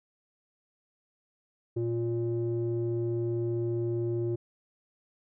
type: tone with low-pass filter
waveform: square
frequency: 116.9 Hz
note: A#2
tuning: 5 cents sharp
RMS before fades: -30 dBFS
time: 1.76-4.36 s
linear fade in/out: 10 ms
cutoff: 400 Hz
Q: 9.5
effects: none